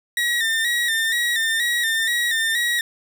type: tone with vibrato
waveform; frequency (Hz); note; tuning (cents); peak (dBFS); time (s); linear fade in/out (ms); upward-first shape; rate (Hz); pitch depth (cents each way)
30% pulse; 1855; A#6; -9; -16; 0.17-2.81; 2; square; 2.1; 50
effects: none